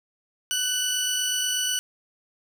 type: tone pair together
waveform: 20% pulse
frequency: 1504.1 / 2960 Hz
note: F#6 / F#7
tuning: +28 / 0 cents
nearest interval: octave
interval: 1172 cents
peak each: -26 / -19 dBFS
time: 0.51-1.79 s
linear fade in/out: 0 ms
effects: none